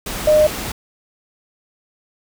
sine tone in noise, 610 Hz, D#5, 34 cents flat, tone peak -9 dBFS, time 0.27-0.47 s, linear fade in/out 5 ms, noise pink, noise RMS -26 dBFS, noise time 0.06-0.72 s, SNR +14 dB, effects none

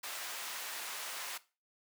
pink high-pass noise, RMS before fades -42 dBFS, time 0.03-1.38 s, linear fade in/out 10 ms, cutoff 1000 Hz, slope 12 dB/octave, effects noise-tail reverb RT60 0.3 s tail -17 dB re dry

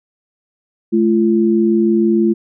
sine tone pair together, 216 / 342.2 Hz, A3 / F4, -32 / -35 cents, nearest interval minor sixth, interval 797 cents, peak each -13 dBFS, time 0.92-2.34 s, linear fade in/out 20 ms, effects none

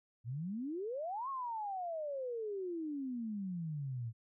sine exponential two-way sweep, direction up then down, 110 to 1108.7 to 110 Hz, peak -37 dBFS, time 0.24-4.13 s, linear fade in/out 50 ms, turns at 1.29 s, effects none

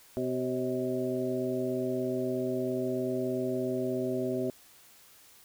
harmonic tone with a mistuned harmonic, 127.1 Hz, C3, 50 cents flat, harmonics 1 / 2 / 3 / 4 / 5, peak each -40 / -33 / -32 / -39 / -36 dBFS, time 0.17-4.5 s, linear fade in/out 0 ms, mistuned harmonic 4, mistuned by +100 cents, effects white hiss -57 dBFS RMS until 5.44 s

